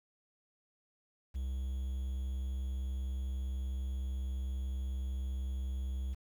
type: tone with quantisation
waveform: triangle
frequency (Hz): 65.41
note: C2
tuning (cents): 0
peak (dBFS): -32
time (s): 1.34-6.15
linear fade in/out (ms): 20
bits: 10
effects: none